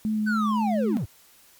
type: tone with vibrato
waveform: sine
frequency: 214.9 Hz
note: A3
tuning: 41 cents flat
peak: -22 dBFS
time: 0.05-0.97 s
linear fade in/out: 0 ms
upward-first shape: sine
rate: 4.1 Hz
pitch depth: 16 cents each way
type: linear sweep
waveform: triangle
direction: down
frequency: 1542 to 73.42 Hz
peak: -23 dBFS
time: 0.26-1.06 s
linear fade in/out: 20 ms
effects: white hiss -55 dBFS RMS until 1.59 s + MP3 96 kbps